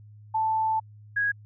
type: tone pair in turn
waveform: sine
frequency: 880 / 1652.6 Hz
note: A5 / G#6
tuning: 0 / -9 cents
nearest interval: major seventh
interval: 1091 cents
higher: second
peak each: -22 dBFS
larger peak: neither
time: 0.34-0.8 / 1.16-1.32 s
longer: first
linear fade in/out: 10 ms
effects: added 105 Hz sine -46 dBFS peak until 1.45 s